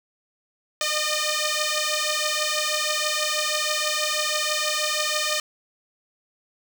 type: beating tone pair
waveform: 5% pulse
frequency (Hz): 605 / 611.2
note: D#5 / D#5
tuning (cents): -49 / -31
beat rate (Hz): 6.2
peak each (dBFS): -14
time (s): 0.81-5.4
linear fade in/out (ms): 2
effects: none